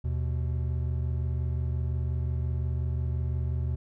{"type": "tone pair together", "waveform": "triangle", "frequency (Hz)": [77.78, 123.47], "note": ["D#2", "B2"], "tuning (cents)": [0, 0], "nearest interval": "minor sixth", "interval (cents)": 800, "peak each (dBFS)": [-26, -29], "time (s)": [0.04, 3.76], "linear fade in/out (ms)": 10, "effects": []}